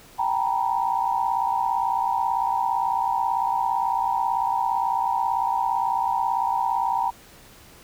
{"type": "tone cluster", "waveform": "sine", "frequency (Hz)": [781, 818, 907, 965], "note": ["G5", "G#5", "A#5", "B5"], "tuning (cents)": [-7, -26, -48, -40], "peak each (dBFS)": [-26, -34, -25, -25], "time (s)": [0.18, 7.11], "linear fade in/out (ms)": 20, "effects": ["pink hiss -49 dBFS RMS until 7.83 s"]}